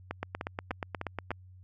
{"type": "two click trains", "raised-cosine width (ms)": 0.5, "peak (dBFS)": [-18, -19], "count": [10, 5], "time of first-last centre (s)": [[0.23, 1.307], [0.11, 1.315]], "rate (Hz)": [8.36, 3.32], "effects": ["added 92 Hz sine -50 dBFS peak until 1.63 s"]}